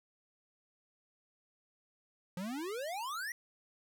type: exponential sweep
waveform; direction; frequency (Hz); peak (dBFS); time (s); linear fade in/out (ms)
square; up; 171.8 to 1975.5; -38; 2.37-3.32; 2
effects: none